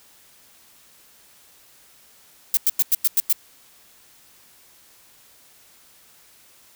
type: noise bursts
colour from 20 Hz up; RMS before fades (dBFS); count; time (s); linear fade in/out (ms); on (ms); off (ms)
violet; -17; 7; 2.54-3.327; 2; 31; 95
effects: white hiss -53 dBFS RMS until 6.75 s